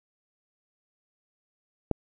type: click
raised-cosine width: 2 ms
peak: -11 dBFS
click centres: 1.913 s
effects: none